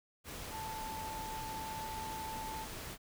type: tone in noise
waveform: sine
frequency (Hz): 880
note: A5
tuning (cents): 0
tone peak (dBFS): -41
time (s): 0.5-2.67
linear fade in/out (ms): 50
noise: pink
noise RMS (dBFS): -45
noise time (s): 0.24-2.98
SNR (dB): +1
effects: none